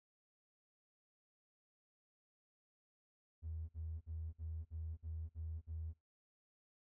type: tone bursts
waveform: triangle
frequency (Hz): 80.4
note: E2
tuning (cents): -43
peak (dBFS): -38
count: 8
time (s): 3.42-5.937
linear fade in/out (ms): 50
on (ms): 270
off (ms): 51
effects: noise-tail reverb RT60 0.2 s tail -21 dB re dry + tanh soft clip ceiling -39 dBFS